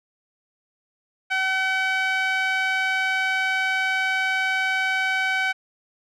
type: tone with band-pass filter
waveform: sawtooth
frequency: 760 Hz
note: F#5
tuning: 46 cents sharp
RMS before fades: -23 dBFS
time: 1.3-5.53 s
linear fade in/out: 20 ms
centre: 1900 Hz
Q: 2.7
effects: none